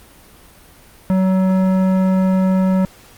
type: tone with tanh clipping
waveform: sine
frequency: 188 Hz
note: F#3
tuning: 28 cents sharp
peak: -14 dBFS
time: 1.1-2.85 s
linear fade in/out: 0 ms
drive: 14 dB
effects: pink hiss -45 dBFS RMS until 3.17 s + Opus 32 kbps